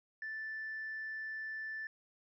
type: tone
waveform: triangle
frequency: 1760 Hz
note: A6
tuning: in tune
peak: -36 dBFS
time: 0.22-1.87 s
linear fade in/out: 2 ms
effects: tanh soft clip ceiling -36 dBFS + resampled to 16000 Hz